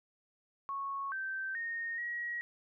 sine tone with pitch steps, 1103 / 1555 / 1850 / 1904 Hz, C#6 / G6 / A#6 / A#6, -9 / -14 / -14 / +36 cents, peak -35 dBFS, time 0.69-2.41 s, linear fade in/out 0 ms, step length 430 ms, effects none

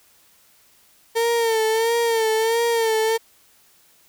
35% pulse tone with vibrato, 453.6 Hz, A#4, 47 cents flat, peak -16 dBFS, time 1.15-3.18 s, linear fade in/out 20 ms, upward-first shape sine, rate 1.5 Hz, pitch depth 58 cents each way, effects white hiss -56 dBFS RMS until 4.08 s

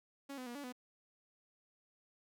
sawtooth tone with pitch steps, 278 / 253.4 / 240.1 / 285.9 / 249.7 Hz, C#4 / B3 / B3 / D4 / B3, +5 / +45 / -49 / -46 / +19 cents, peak -40 dBFS, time 0.29-0.725 s, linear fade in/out 10 ms, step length 87 ms, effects none

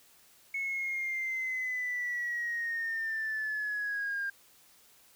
sine linear sweep, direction down, 2200 to 1598 Hz, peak -30 dBFS, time 0.54-4.3 s, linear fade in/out 5 ms, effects tanh soft clip ceiling -27 dBFS + white hiss -61 dBFS RMS until 5.15 s

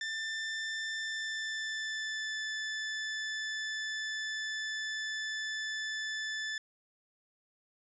sawtooth tone with pitch glide, 1780 to 1748.4 Hz, A6 to A6, +20 to -11 cents, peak -31 dBFS, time 0.01-6.58 s, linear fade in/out 2 ms, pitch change -31 cents, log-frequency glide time 0.97-2.43 s, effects resampled to 16000 Hz

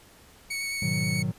sawtooth tone with vibrato, 2220 Hz, C#7, 2 cents sharp, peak -26 dBFS, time 0.5-1.23 s, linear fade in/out 10 ms, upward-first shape square, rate 9.3 Hz, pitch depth 9 cents each way
triangle chord, G# minor seventh, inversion none, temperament equal with one note detuned, 104.37 / 123.47 / 155.56 / 185 Hz, G#2 / B2 / D#3 / F#3, +9 / 0 / 0 / 0 cents, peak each -31 / -30 / -28 / -28 dBFS, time 0.82-1.32 s, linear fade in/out 5 ms
effects pink hiss -54 dBFS RMS until 1.38 s + resampled to 32000 Hz

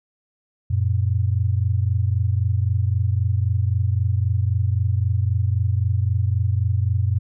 sine tone pair together, 91.59 / 115.4 Hz, F#2 / A#2, -17 / -17 cents, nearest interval major third, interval 400 cents, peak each -19 / -21 dBFS, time 0.7-7.19 s, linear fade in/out 10 ms, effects none

